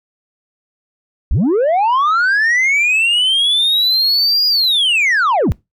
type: linear two-way sweep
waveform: sine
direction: up then down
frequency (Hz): 36.71 to 4915 to 36.71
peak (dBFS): -8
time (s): 1.31-5.52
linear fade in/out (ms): 0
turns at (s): 4.47
effects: noise-tail reverb RT60 0.2 s tail -24 dB re dry + tanh soft clip ceiling -10 dBFS